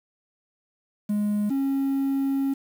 triangle tone pair in turn, 207.7 / 273 Hz, G#3 / C#4, 0 / -26 cents, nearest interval perfect fourth, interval 474 cents, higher second, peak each -19 dBFS, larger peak neither, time 1.09-1.5 / 1.5-2.54 s, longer second, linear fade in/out 10 ms, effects tanh soft clip ceiling -15 dBFS + 8-bit

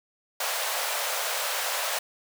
pink high-pass noise, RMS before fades -29 dBFS, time 0.4-1.99 s, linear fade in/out 5 ms, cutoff 520 Hz, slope 48 dB/octave, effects none

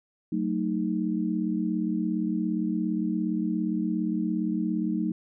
sine chord, D# diminished, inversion first, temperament just, 186.68 / 224 / 311.1 Hz, F#3 / A3 / D#4, +16 / +31 / 0 cents, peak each -29 dBFS, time 0.32-5.12 s, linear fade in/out 5 ms, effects none

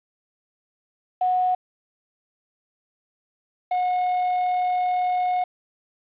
sine / triangle tone pair in turn, 733 / 726.7 Hz, F#5 / F#5, -16 / -31 cents, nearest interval unison, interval 15 cents, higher first, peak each -18 / -18 dBFS, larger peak neither, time 1.21-1.55 / 3.71-5.44 s, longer second, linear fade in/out 5 ms, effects resampled to 8000 Hz + 8-bit

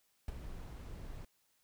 brown noise with ADSR envelope, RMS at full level -37 dBFS, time 0.28-1.25 s, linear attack 3 ms, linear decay 20 ms, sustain -9 dB, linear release 4 ms, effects white hiss -75 dBFS RMS until 1.63 s

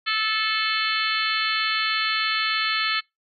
harmonic tone with a mistuned harmonic, 436.7 Hz, A4, 13 cents flat, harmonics 3 / 4 / 5 / 6 / 7 / 8 / 9 / 10, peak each -27 / -28 / -29 / -30 / -30 / -31 / -32 / -32 dBFS, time 0.06-3.01 s, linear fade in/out 20 ms, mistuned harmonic 9, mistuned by +73 cents, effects noise-tail reverb RT60 0.2 s tail -26 dB re dry

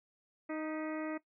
harmonic tone with a mistuned harmonic, 311.1 Hz, D#4, in tune, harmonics 1 / 2 / 3 / 4 / 5 / 6 / 7 / 8, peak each -37 / -42 / -50 / -48 / -53 / -50 / -53 / -56 dBFS, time 0.49-1.18 s, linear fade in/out 10 ms, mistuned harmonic 6, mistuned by +61 cents, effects noise-tail reverb RT60 0.1 s tail -17 dB re dry

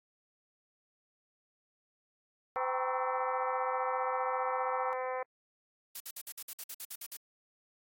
harmonic tone, 256.3 Hz, C4, 36 cents flat, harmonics 2 / 3 / 4 / 5 / 6 / 7 / 8 / 9, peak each -36 / -40 / -40 / -46 / -52 / -47 / -49 / -52 dBFS, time 2.56-5.23 s, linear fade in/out 5 ms
sine chord, G diminished seventh, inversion none, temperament equal, 784 / 932.3 / 1108.7 / 1318.5 Hz, G5 / Bb5 / Db6 / Fb6, 0 / 0 / 0 / 0 cents, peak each -39 dBFS, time 2.56-4.93 s, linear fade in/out 0 ms
blue noise bursts, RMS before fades -41 dBFS, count 12, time 5.95-7.169 s, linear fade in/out 5 ms, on 53 ms, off 53 ms
effects AAC 48 kbps

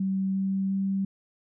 sine tone with pitch steps, 191.9 / 193.12 / 194.35 Hz, G3 / G3 / G3, -37 / -26 / -15 cents, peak -24 dBFS, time 0-1.05 s, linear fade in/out 5 ms, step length 350 ms, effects none

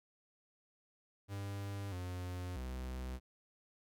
45% pulse tone with pitch steps, 99.7 / 90.1 / 63.7 Hz, G2 / F#2 / C2, +30 / -45 / -46 cents, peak -40 dBFS, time 1.28-3.2 s, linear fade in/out 50 ms, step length 640 ms, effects none

